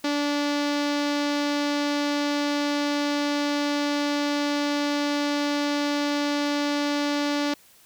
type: tone with low-pass filter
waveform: sawtooth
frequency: 290.1 Hz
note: D4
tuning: 21 cents flat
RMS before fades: -25 dBFS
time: 0.04-7.54 s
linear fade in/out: 5 ms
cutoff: 4900 Hz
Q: 1.8
effects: white hiss -55 dBFS RMS until 7.85 s